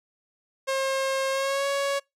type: tone with pitch glide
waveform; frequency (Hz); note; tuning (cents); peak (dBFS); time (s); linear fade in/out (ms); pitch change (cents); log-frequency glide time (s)
sawtooth; 536 to 557.8; C5 to C#5; +42 to +11; -20; 0.67-2; 20; +69; 1.31-1.67
effects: noise-tail reverb RT60 0.2 s tail -26 dB re dry + low-pass 10000 Hz 12 dB/octave